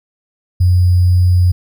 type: tone with sample-and-hold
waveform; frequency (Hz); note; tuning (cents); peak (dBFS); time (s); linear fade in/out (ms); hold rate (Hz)
sine; 89.8; F2; +49; -7; 0.6-1.52; 10; 4900
effects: none